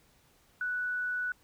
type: tone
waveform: sine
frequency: 1480 Hz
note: F#6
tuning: in tune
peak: -30 dBFS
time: 0.61-1.32 s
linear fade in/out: 2 ms
effects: pink hiss -65 dBFS RMS until 1.43 s